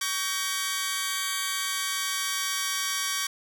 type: chord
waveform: 10% pulse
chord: G diminished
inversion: second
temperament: just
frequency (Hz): 1128.9 / 1568 / 1881.6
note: Db6 / G6 / Bb6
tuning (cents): +31 / 0 / +16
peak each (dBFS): -22 / -23 / -25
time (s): 0.01-3.27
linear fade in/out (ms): 5
effects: none